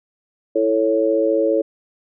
sine chord, A major, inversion second, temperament equal, 329.6 / 440 / 554.4 Hz, E4 / A4 / C#5, 0 / 0 / 0 cents, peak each -20 / -19 / -18 dBFS, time 0.55-1.62 s, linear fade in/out 10 ms, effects none

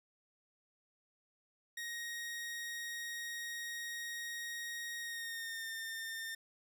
sawtooth tone with pitch glide, 1876 to 1810 Hz, A#6 to A6, +11 to +48 cents, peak -37 dBFS, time 1.77-6.35 s, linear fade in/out 5 ms, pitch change -63 cents, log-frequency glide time 4.99-5.7 s, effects none

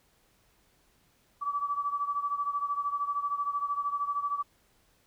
sine beating tone pair, 1148 / 1161 Hz, D6 / D6, -40 / -20 cents, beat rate 13 Hz, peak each -30 / -34 dBFS, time 1.41-4.43 s, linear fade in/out 20 ms, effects pink hiss -67 dBFS RMS until 5.06 s

